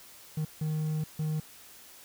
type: tone bursts at uneven times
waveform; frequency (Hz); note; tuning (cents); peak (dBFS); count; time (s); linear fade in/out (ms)
triangle; 155; D#3; -6; -26; 3; 0.37-0.45 / 0.61-1.04 / 1.19-1.4; 5
effects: white hiss -52 dBFS RMS until 2.04 s